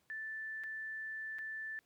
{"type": "tone with dropouts", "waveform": "sine", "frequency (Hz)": 1760, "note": "A6", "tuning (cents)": 0, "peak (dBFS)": -40, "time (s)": [0.1, 1.79], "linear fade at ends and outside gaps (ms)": 0, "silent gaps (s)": [[0.636, 0.64], [1.385, 1.39]], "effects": ["pink hiss -75 dBFS RMS until 1.85 s", "high-pass 80 Hz 12 dB/octave"]}